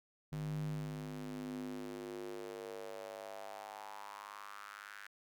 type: tone with high-pass filter sweep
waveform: square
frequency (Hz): 50.9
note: G#1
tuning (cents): -34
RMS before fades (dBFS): -45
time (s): 0.32-5.07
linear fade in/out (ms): 5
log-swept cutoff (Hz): 130 to 1600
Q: 4.1
effects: none